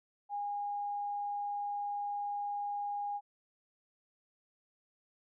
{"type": "tone", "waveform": "sine", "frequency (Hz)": 817, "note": "G#5", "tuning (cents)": -29, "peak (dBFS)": -34, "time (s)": [0.29, 3.21], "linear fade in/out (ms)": 50, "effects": []}